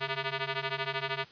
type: ring-modulated tone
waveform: 5% pulse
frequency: 268.9 Hz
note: C4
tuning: 47 cents sharp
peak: -17 dBFS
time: 0-1.25 s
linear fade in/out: 10 ms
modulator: 128 Hz
effects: white hiss -54 dBFS RMS until 1.31 s + resampled to 11025 Hz